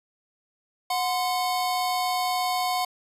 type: tone cluster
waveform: square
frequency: 731 / 1033 / 4464 Hz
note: F#5 / C6 / C#8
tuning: -21 / -22 / +11 cents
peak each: -26 / -30 / -35 dBFS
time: 0.9-2.85 s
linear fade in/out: 5 ms
effects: resampled to 32000 Hz